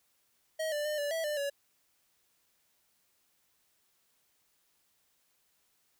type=tone with pitch steps; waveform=square; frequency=634 / 591 / 604 / 580 / 653 / 596 / 565 Hz; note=D#5 / D5 / D5 / D5 / E5 / D5 / C#5; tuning=+32 / +11 / +48 / -22 / -17 / +25 / +33 cents; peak=-32 dBFS; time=0.59-1.5 s; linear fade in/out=10 ms; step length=130 ms; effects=white hiss -73 dBFS RMS until 5.99 s